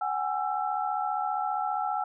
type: tone cluster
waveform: sine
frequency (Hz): 749 / 824 / 1335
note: F#5 / G#5 / E6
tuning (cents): +21 / -14 / +22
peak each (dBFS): -31 / -30 / -33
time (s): 0.01-2.04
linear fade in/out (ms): 5
effects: none